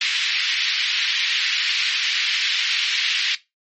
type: band-pass noise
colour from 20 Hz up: pink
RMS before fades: -22 dBFS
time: 0.01-3.35 s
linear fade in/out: 2 ms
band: 2100 to 4500 Hz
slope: 24 dB/octave
effects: noise-tail reverb RT60 0.2 s tail -17 dB re dry + MP3 32 kbps